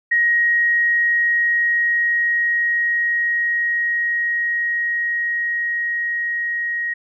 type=tone with level ramp; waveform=sine; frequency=1886 Hz; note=A#6; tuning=20 cents sharp; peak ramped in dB=-13 to -20 dBFS; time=0.11-6.94 s; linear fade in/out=10 ms; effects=none